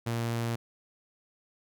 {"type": "tone", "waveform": "sawtooth", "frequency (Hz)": 116.54, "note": "A#2", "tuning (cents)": 0, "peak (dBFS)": -25, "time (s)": [0.06, 0.56], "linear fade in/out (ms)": 10, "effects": []}